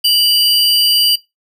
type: tone pair together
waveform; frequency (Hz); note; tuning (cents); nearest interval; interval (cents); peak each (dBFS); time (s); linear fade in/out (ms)
square; 2960 / 4742; F#7 / D8; 0 / +16; minor sixth; 816; -13; 0.04-1.16; 10
effects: noise-tail reverb RT60 0.2 s tail -21 dB re dry